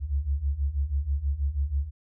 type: beating tone pair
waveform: sine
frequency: 66.8 / 73 Hz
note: C2 / D2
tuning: +36 / -10 cents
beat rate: 6.2 Hz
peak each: -29 / -26 dBFS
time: 0-1.91 s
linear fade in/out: 50 ms
effects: none